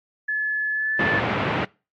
sine tone with pitch glide, 1718 to 1750.1 Hz, A6 to A6, -42 to -10 cents, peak -21 dBFS, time 0.28-1.2 s, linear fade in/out 10 ms, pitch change +32 cents, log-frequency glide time 0.71-1 s
pink band-pass noise, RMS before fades -24 dBFS, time 0.99-1.65 s, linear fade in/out 5 ms, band 110 to 2700 Hz, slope 24 dB/octave
effects noise-tail reverb RT60 0.3 s tail -23 dB re dry + AAC 64 kbps

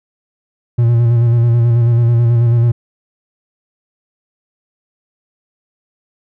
triangle tone with vibrato, 117.9 Hz, A#2, 20 cents sharp, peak -6 dBFS, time 0.78-2.72 s, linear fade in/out 10 ms, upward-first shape square, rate 9.2 Hz, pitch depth 28 cents each way, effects none

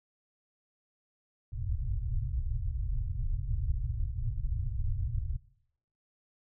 pink low-pass noise, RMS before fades -32 dBFS, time 1.52-5.37 s, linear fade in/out 10 ms, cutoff 130 Hz, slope 96 dB/octave, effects noise-tail reverb RT60 0.7 s tail -19 dB re dry

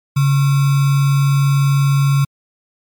sine tone with sample-and-hold, 139.4 Hz, C#3, 10 cents sharp, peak -10 dBFS, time 0.16-2.25 s, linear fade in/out 10 ms, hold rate 1225 Hz, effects MP3 96 kbps

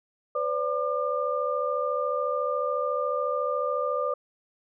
sine tone cluster, 504 / 578 / 1200 Hz, B4 / D5 / D6, +35 / -28 / +37 cents, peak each -29 dBFS, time 0.35-4.14 s, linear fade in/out 5 ms, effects none

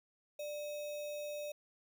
sine tone with sample-and-hold, 592 Hz, D5, 14 cents sharp, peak -39 dBFS, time 0.39-1.52 s, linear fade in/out 5 ms, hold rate 3150 Hz, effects none

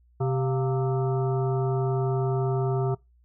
harmonic tone with a mistuned harmonic, 130.81 Hz, C3, in tune, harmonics 1 / 3 / 5 / 7 / 9 / 10, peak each -24 / -28 / -34 / -39 / -42 / -42 dBFS, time 0.2-2.95 s, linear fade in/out 10 ms, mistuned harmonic 5, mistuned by +110 cents, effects noise-tail reverb RT60 0.2 s tail -23 dB re dry + added 60 Hz sine -57 dBFS peak until 3.24 s

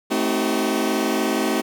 sawtooth chord, A diminished seventh, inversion none, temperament just, 220 / 264 / 316.8 / 380.2 Hz, A3 / C4 / Eb4 / Gb4, 0 / +16 / +31 / +47 cents, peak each -21 dBFS, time 0.1-1.62 s, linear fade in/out 20 ms, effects none

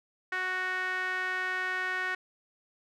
sawtooth tone with band-pass filter, 370 Hz, F#4, in tune, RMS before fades -32 dBFS, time 0.32-2.15 s, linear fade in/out 5 ms, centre 1700 Hz, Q 5, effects none

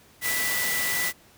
sine tone in noise, 1975.5 Hz, B6, in tune, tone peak -27 dBFS, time 0.21-1.13 s, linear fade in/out 50 ms, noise white, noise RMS -28 dBFS, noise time 0.21-1.13 s, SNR -2 dB, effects pink hiss -55 dBFS RMS until 1.37 s + high-pass 60 Hz 12 dB/octave

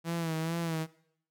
sawtooth tone with vibrato, 164.2 Hz, E3, 6 cents flat, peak -27 dBFS, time 0.04-0.87 s, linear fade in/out 50 ms, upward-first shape sine, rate 2.3 Hz, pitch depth 53 cents each way, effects noise-tail reverb RT60 0.7 s tail -20 dB re dry

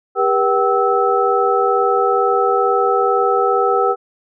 sine tone cluster, 399.3 / 481.5 / 765 / 1305 Hz, G4 / B4 / G5 / E6, +32 / -44 / -42 / -18 cents, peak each -18 dBFS, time 0.15-3.96 s, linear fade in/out 50 ms, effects none

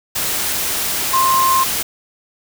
sine tone in noise, 1054 Hz, C6, 12 cents sharp, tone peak -12 dBFS, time 1.13-1.64 s, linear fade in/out 10 ms, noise white, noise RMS -20 dBFS, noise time 0.15-1.83 s, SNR +5 dB, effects none

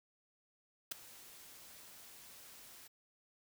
white noise with ADSR envelope, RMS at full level -36 dBFS, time 0.91-2.88 s, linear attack 10 ms, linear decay 5 ms, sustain -20 dB, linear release 13 ms, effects none

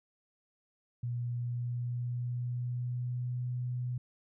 sine tone with pitch glide, 120.7 to 123.95 Hz, B2 to B2, -39 to +7 cents, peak -32 dBFS, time 1.03-3.98 s, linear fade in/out 5 ms, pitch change +46 cents, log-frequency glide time 1.3-3.44 s, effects none

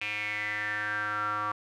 square tone with band-pass filter sweep, 105 Hz, G#2, 19 cents sharp, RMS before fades -32 dBFS, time 0.01-1.52 s, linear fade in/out 5 ms, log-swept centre 2500 to 1200 Hz, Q 8, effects none

